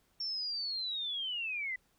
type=linear sweep; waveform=sine; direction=down; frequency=5470 to 1975.5 Hz; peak=-34 dBFS; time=0.2-1.76 s; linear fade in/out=5 ms; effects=pink hiss -72 dBFS RMS until 1.98 s